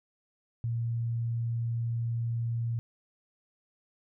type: tone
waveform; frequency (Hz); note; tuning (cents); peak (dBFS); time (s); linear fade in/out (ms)
sine; 116.54; A#2; 0; -28; 0.64-2.79; 0
effects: none